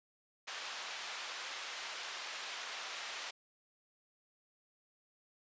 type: band-pass noise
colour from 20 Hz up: white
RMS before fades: -44 dBFS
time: 0.47-3.31 s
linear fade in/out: 10 ms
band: 710 to 4000 Hz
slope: 12 dB/octave
effects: resampled to 16000 Hz